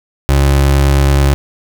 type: tone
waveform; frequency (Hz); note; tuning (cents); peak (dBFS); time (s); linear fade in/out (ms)
30% pulse; 69.3; C#2; 0; -5; 0.29-1.34; 0
effects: 7-bit